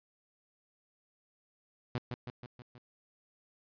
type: tone with echo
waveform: sawtooth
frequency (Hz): 123.1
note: B2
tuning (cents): -5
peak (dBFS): -28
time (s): 1.95-1.98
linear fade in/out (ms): 0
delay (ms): 160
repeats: 5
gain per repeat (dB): -4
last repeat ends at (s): 2.78
effects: resampled to 11025 Hz